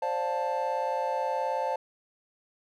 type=chord; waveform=triangle; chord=D minor seventh; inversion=third; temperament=just; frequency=528.6 / 587.3 / 704.8 / 881 Hz; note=C5 / D5 / F5 / A5; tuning=+18 / 0 / +16 / +2 cents; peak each=-30 / -33 / -34 / -28 dBFS; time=0.02-1.76 s; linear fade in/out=5 ms; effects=none